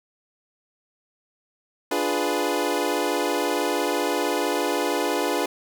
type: chord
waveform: 25% pulse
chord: D diminished seventh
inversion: none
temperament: equal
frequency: 293.7 / 349.2 / 415.3 / 493.9 Hz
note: D4 / F4 / Ab4 / Cb5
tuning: 0 / 0 / 0 / 0 cents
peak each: -24 dBFS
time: 1.91-5.46 s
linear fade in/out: 5 ms
effects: none